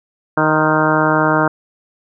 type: harmonic tone with a mistuned harmonic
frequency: 155.56 Hz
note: D#3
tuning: in tune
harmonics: 1 / 2 / 3 / 4 / 5 / 6 / 7 / 8 / 9 / 10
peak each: -21 / -18 / -22 / -19 / -23 / -20 / -22 / -22 / -20 / -23 dBFS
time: 0.37-1.48 s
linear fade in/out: 5 ms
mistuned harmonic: 7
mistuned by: -35 cents
effects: none